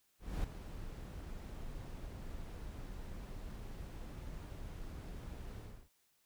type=noise with ADSR envelope; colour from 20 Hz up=brown; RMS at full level=-36 dBFS; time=0.19-5.89 s; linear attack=250 ms; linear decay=5 ms; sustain=-10 dB; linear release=300 ms; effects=white hiss -75 dBFS RMS until 6.25 s